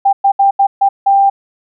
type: tone bursts at uneven times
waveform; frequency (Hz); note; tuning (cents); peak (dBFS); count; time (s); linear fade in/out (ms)
sine; 791; G5; +15; -6; 6; 0.05-0.13 / 0.24-0.32 / 0.39-0.51 / 0.59-0.67 / 0.81-0.89 / 1.06-1.3; 10
effects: none